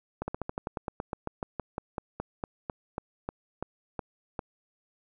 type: slowing click train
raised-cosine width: 1 ms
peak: -18 dBFS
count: 24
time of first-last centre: 0.22-4.392 s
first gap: 60 ms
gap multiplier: 1.09
effects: none